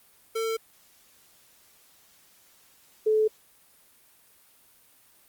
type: tone pair in turn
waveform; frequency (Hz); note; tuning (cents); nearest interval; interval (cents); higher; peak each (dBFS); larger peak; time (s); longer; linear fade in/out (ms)
square / sine; 449 / 433.2; A4 / A4; +35 / -27; minor second; 62; first; -27 / -19; second; 0.35-0.57 / 3.06-3.28; neither; 10
effects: white hiss -59 dBFS RMS until 5.28 s + Opus 32 kbps